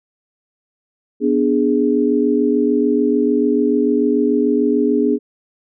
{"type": "chord", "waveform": "sine", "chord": "G# diminished", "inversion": "first", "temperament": "equal", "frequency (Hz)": [246.9, 293.7, 415.3], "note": ["B3", "D4", "G#4"], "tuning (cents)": [0, 0, 0], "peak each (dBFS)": -17, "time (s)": [1.2, 5.19], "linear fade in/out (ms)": 50, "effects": []}